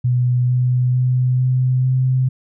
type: tone with pitch steps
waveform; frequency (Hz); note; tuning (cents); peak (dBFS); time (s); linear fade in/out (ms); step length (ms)
sine; 124 / 125.3 / 126.61 / 127.93 / 129.27; B2 / B2 / B2 / C3 / C3; +7 / +25 / +43 / -39 / -21; -13; 0.04-2.29; 10; 450
effects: none